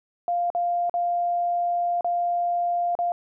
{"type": "tone with dropouts", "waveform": "sine", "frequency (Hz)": 698.5, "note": "F5", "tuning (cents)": 0, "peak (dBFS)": -21, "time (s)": [0.28, 3.12], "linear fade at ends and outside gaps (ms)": 1, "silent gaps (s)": [[0.502, 0.549], [0.896, 0.94], [2.009, 2.045], [2.952, 2.989]], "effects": []}